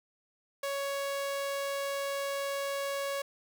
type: tone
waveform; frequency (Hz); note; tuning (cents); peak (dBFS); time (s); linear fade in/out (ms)
sawtooth; 557; C#5; +8; -28; 0.63-3.22; 5
effects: none